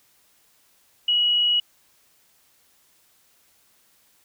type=tone; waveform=sine; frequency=2914 Hz; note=F#7; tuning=27 cents flat; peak=-17 dBFS; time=1.08-1.6 s; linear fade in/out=5 ms; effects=white hiss -61 dBFS RMS until 4.24 s